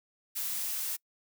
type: noise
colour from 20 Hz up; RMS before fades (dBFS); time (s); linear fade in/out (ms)
blue; -34; 0.35-0.97; 20
effects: noise-tail reverb RT60 0.1 s tail -25 dB re dry